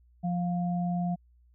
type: tone pair together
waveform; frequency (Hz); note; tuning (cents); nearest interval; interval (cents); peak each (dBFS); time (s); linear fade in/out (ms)
sine; 175.72 / 704; F3 / F5; +11 / +14; 2 octaves; 2403; -27 / -35; 0.23-1.16; 20
effects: added 60 Hz sine -58 dBFS peak until 1.54 s